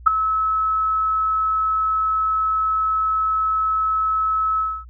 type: tone with ADSR envelope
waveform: sine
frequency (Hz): 1296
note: E6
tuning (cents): -30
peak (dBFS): -5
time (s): 0.06-4.85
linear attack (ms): 14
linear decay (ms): 6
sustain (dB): -12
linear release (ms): 260
effects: added 60 Hz sine -38 dBFS peak until 4.89 s